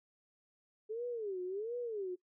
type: tone with vibrato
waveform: sine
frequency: 420.1 Hz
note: G#4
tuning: 20 cents sharp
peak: -36 dBFS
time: 0.89-2.16 s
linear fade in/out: 20 ms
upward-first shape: sine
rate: 1.4 Hz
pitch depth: 260 cents each way
effects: noise-tail reverb RT60 0.1 s tail -19 dB re dry